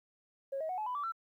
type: tone with pitch steps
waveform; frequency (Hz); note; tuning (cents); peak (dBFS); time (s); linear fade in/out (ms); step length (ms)
sine; 546 / 634.5 / 737.3 / 856.8 / 995.6 / 1156.9 / 1344.4; C#5 / D#5 / F#5 / A5 / B5 / D6 / E6; -26 / +34 / -6 / -46 / +14 / -26 / +34; -33; 0.52-1.122; 10; 86
effects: tanh soft clip ceiling -29 dBFS + 12-bit